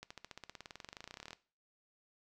accelerating click train, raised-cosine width 0.2 ms, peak -29 dBFS, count 30, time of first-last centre 0.03-1.331 s, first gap 75 ms, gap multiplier 0.96, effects noise-tail reverb RT60 0.4 s tail -18 dB re dry

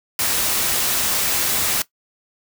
white noise, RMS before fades -20 dBFS, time 0.19-1.82 s, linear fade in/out 2 ms, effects noise-tail reverb RT60 0.1 s tail -17 dB re dry

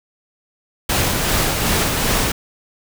pink noise with tremolo, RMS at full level -17 dBFS, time 0.89-2.32 s, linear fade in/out 5 ms, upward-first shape sine, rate 2.6 Hz, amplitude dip 30%, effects none

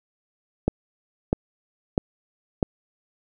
click train, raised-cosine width 2 ms, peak -6 dBFS, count 4, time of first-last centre 0.68-2.628 s, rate 1.54 Hz, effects none

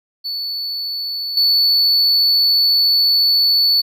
triangle tone with level steps, 4457 Hz, C#8, 9 cents sharp, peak -20 / -10 dBFS, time 0.24-3.82 s, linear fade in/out 20 ms, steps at 1.37 s, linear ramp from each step 2 ms, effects none

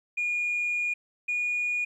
sine tone pair in turn, 2434 / 2445 Hz, D#7 / D#7, -39 / -31 cents, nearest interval unison, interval 8 cents, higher second, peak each -24 dBFS, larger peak neither, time 0.17-0.94 / 1.28-1.85 s, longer first, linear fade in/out 10 ms, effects tanh soft clip ceiling -22 dBFS + 11-bit

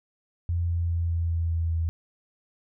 sine tone with pitch steps, 85.8 / 85.21 / 84.62 / 84.03 / 83.45 / 82.88 / 82.3 Hz, F2 / F2 / E2 / E2 / E2 / E2 / E2, -30 / -42 / +46 / +34 / +22 / +10 / -2 cents, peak -23 dBFS, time 0.49-1.89 s, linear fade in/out 0 ms, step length 200 ms, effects none

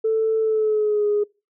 sine tone with pitch glide, 442.3 to 415.1 Hz, A4 to G#4, +9 to -1 cents, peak -16 dBFS, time 0.04-1.24 s, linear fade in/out 10 ms, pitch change -110 cents, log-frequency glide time 0.4-1.06 s, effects noise-tail reverb RT60 0.3 s tail -26 dB re dry + tanh soft clip ceiling -12 dBFS

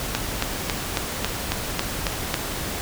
click train, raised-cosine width 0.2 ms, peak -4 dBFS, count 9, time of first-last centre 0.15-2.342 s, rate 3.65 Hz, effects pink hiss -29 dBFS RMS until 2.81 s

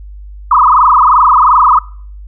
sine tone with frequency modulation, 1121 Hz, C#6, 19 cents sharp, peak -4 dBFS, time 0.51-1.79 s, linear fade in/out 5 ms, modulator 22.8 Hz, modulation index 6.9, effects noise-tail reverb RT60 0.5 s tail -22 dB re dry + added 50 Hz sine -27 dBFS peak until 2.27 s

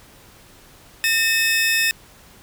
sawtooth tone pair together, 1818 / 2571 Hz, A#6 / E7, -44 / -44 cents, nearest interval tritone, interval 600 cents, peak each -16 dBFS, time 1.04-1.91 s, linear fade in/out 0 ms, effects pink hiss -48 dBFS RMS until 2.42 s

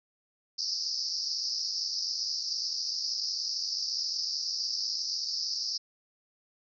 pink band-pass noise, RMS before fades -33 dBFS, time 0.58-5.78 s, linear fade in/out 10 ms, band 4700 to 5500 Hz, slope 96 dB/octave, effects none

